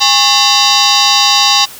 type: tone with frequency modulation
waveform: sine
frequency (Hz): 138.59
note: C#3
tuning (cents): 0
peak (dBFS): -6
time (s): 0-1.66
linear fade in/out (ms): 20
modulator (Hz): 956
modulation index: 5.5
effects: white hiss -32 dBFS RMS until 1.79 s